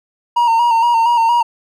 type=tone with vibrato; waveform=triangle; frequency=932.3 Hz; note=A#5; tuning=in tune; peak=-8 dBFS; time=0.36-1.43 s; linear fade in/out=10 ms; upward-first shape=square; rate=4.3 Hz; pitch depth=39 cents each way; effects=none